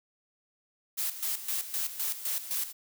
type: noise with tremolo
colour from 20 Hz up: blue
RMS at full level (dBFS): -31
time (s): 0.97-2.73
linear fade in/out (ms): 20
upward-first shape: square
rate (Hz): 3.9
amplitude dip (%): 70
effects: none